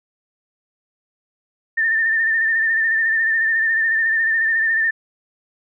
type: tone with vibrato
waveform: sine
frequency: 1800 Hz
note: A6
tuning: 39 cents sharp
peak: -15 dBFS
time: 1.77-4.91 s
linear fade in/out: 10 ms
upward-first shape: sine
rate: 14 Hz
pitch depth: 41 cents each way
effects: none